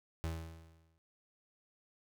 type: tone with exponential decay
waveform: 35% pulse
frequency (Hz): 81.6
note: E2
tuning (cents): -17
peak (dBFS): -32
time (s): 0.24-0.98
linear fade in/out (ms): 0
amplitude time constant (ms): 160
effects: none